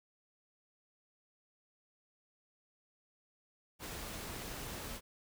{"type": "noise", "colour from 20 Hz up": "pink", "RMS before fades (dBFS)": -44, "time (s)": [3.79, 5.01], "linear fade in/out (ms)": 50, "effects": []}